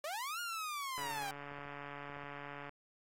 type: linear two-way sweep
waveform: sawtooth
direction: up then down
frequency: 563 to 1435 to 768 Hz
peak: -35 dBFS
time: 0.04-1.31 s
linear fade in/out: 2 ms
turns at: 0.4 s
type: click train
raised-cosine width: 0.5 ms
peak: -32 dBFS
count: 246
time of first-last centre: 0.98-2.693 s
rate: 143 Hz
effects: AAC 48 kbps